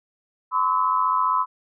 sine tone cluster, 1019 / 1114 / 1291 Hz, C6 / C#6 / E6, -46 / +8 / -37 cents, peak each -20 / -26 / -24 dBFS, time 0.51-1.46 s, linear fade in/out 50 ms, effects none

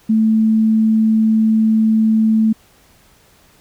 sine tone, 220 Hz, A3, in tune, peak -10 dBFS, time 0.09-2.53 s, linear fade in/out 10 ms, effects pink hiss -51 dBFS RMS until 3.6 s

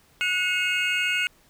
triangle tone cluster, 1465 / 2179 / 2556 / 2824 Hz, F#6 / C#7 / D#7 / F7, -18 / -30 / +46 / +19 cents, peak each -26 dBFS, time 0.21-1.27 s, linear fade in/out 0 ms, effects pink hiss -59 dBFS RMS until 1.49 s

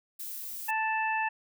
violet noise, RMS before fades -39 dBFS, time 0.19-0.71 s, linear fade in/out 10 ms
harmonic tone, 880 Hz, A5, in tune, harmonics 1 / 2 / 3, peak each -29 / -32 / -34 dBFS, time 0.68-1.29 s, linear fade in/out 10 ms
effects none

